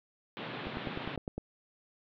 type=band-pass noise; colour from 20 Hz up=pink; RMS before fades=-41 dBFS; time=0.37-1.16 s; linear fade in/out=0 ms; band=120 to 3800 Hz; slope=48 dB/octave
type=click train; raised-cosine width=2 ms; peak=-23 dBFS; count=8; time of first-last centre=0.67-1.38 s; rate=9.86 Hz
effects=none